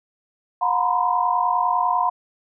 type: tone cluster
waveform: sine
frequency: 722 / 939 / 989 / 1029 Hz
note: F#5 / A#5 / B5 / C6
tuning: -43 / +12 / +2 / -29 cents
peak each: -23 dBFS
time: 0.61-2.1 s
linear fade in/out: 10 ms
effects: none